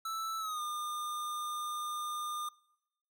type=tone with pitch glide; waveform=square; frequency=1318.5 to 1209.1 Hz; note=E6 to D#6; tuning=0 to -50 cents; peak=-36 dBFS; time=0.05-2.49 s; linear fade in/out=5 ms; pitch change=-150 cents; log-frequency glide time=0.39-0.61 s; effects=noise-tail reverb RT60 0.9 s tail -24 dB re dry